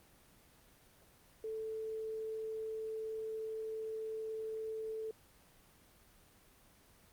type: tone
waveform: sine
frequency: 440 Hz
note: A4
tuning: in tune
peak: -38 dBFS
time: 1.44-5.11 s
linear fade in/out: 2 ms
effects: pink hiss -64 dBFS RMS until 7.12 s + Opus 24 kbps